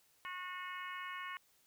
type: harmonic tone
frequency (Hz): 364.1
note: F#4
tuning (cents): -28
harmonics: 3 / 4 / 5 / 6 / 7 / 8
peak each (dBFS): -45 / -51 / -48 / -49 / -56 / -53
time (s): 0.25-1.37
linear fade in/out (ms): 0
effects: white hiss -71 dBFS RMS until 1.66 s